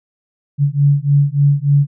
sine beating tone pair, 141 / 144.4 Hz, C#3 / D3, +30 / -29 cents, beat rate 3.4 Hz, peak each -13 dBFS, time 0.58-1.87 s, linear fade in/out 50 ms, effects none

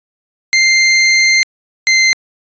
sawtooth tone pair in turn, 2093 / 2079 Hz, C7 / C7, 0 / -12 cents, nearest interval unison, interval 12 cents, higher first, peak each -4 dBFS, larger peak neither, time 0.53-1.43 / 1.87-2.13 s, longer first, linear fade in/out 0 ms, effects resampled to 16000 Hz

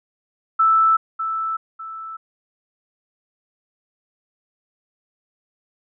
sine tone with echo, 1318.5 Hz, E6, in tune, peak -12 dBFS, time 0.59-0.97 s, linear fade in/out 10 ms, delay 600 ms, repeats 2, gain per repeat -9 dB, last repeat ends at 2.17 s, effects none

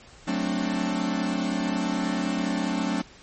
45% pulse chord, D dominant seventh, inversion first, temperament equal with one note detuned, 185 / 220 / 264.2 / 293.7 Hz, F#3 / A3 / C4 / D4, 0 / 0 / +17 / 0 cents, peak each -30 dBFS, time 0.27-3.02 s, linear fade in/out 10 ms, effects pink hiss -50 dBFS RMS until 3.22 s + MP3 32 kbps

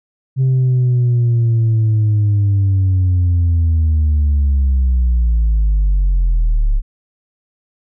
sine linear sweep, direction down, 132.7 to 34.15 Hz, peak -8 dBFS, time 0.36-6.82 s, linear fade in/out 50 ms, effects tanh soft clip ceiling -9 dBFS

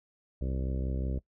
harmonic tone, 65.41 Hz, C2, in tune, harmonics 1 / 2 / 3 / 4 / 5 / 6 / 7 / 8 / 9, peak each -31 / -37 / -41 / -43 / -45 / -47 / -48 / -49 / -50 dBFS, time 0.41-1.19 s, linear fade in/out 5 ms, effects noise-tail reverb RT60 0.1 s tail -19 dB re dry

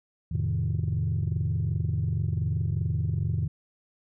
sine chord, F dominant seventh, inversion none, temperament equal, 87.31 / 110 / 130.81 / 155.56 Hz, F2 / A2 / C3 / Eb3, 0 / 0 / 0 / 0 cents, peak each -28 / -28 / -31 / -29 dBFS, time 0.31-3.48 s, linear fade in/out 10 ms, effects tanh soft clip ceiling -19 dBFS

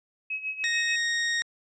sine tone with tremolo, 2559 Hz, D#7, 48 cents sharp, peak -27 dBFS, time 0.3-0.96 s, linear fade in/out 5 ms, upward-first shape sine, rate 6.8 Hz, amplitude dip 75%
sawtooth tone, 1864.7 Hz, A#6, in tune, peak -21 dBFS, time 0.64-1.42 s, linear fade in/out 0 ms
effects resampled to 16000 Hz

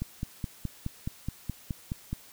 click train, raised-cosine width 5 ms, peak -19 dBFS, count 11, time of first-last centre 0.02-2.13 s, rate 4.74 Hz, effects white hiss -53 dBFS RMS until 2.32 s

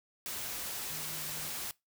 sine tone in noise, 155.56 Hz, D#3, in tune, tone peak -50 dBFS, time 0.9-1.49 s, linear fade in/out 0 ms, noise white, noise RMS -39 dBFS, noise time 0.26-1.71 s, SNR -14 dB, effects noise-tail reverb RT60 0.2 s tail -22 dB re dry

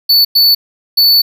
square tone bursts at uneven times, 4475 Hz, C#8, 16 cents sharp, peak -6 dBFS, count 3, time 0.09-0.25 / 0.35-0.55 / 0.97-1.22 s, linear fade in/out 10 ms, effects none

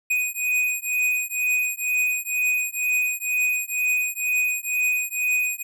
square beating tone pair, 2489 / 2491.1 Hz, D#7 / D#7, 0 / +1 cents, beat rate 2.1 Hz, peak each -25 dBFS, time 0.1-5.63 s, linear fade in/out 10 ms, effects none

